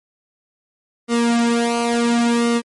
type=tone with flanger; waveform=sawtooth; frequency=235.3 Hz; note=A#3; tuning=16 cents sharp; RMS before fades=-17 dBFS; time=1.08-2.62 s; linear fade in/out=50 ms; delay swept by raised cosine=1.2 to 3.7 ms; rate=0.71 Hz; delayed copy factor=-0.8; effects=MP3 48 kbps